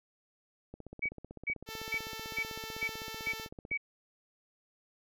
click train, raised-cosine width 2 ms, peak -32 dBFS, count 48, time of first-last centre 0.74-3.715 s, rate 15.8 Hz
sine tone bursts, 2269 Hz, C#7, 40 cents sharp, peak -30 dBFS, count 7, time 1.02-3.776 s, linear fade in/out 10 ms, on 68 ms, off 380 ms
5% pulse tone, 443.4 Hz, A4, 13 cents sharp, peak -29 dBFS, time 1.66-3.49 s, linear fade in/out 50 ms
effects none

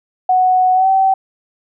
sine tone with pitch glide, 740 to 768.3 Hz, F#5 to G5, 0 to -35 cents, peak -9 dBFS, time 0.29-1.14 s, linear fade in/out 5 ms, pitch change +65 cents, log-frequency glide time 0.74-0.88 s, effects none

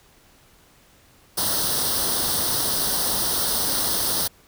white noise with comb filter, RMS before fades -23 dBFS, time 1.37-4.28 s, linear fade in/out 10 ms, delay 0.21 ms, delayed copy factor +0.8, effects pink hiss -55 dBFS RMS until 4.47 s

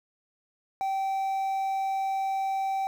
triangle tone with quantisation, 775 Hz, G5, 20 cents flat, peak -24 dBFS, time 0.81-2.87 s, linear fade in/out 0 ms, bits 9, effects none

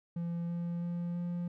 triangle tone with pitch steps, 170.5 / 171.79 / 173.08 / 174.38 Hz, F3 / F3 / F3 / F3, -41 / -28 / -15 / -2 cents, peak -31 dBFS, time 0.16-1.48 s, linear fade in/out 5 ms, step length 330 ms, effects none

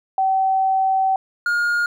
sine / triangle tone pair in turn, 766 / 1422.8 Hz, G5 / F6, -40 / +32 cents, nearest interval major seventh, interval 1072 cents, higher second, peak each -15 dBFS, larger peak neither, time 0.18-1.16 / 1.46-1.86 s, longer first, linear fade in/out 2 ms, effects none

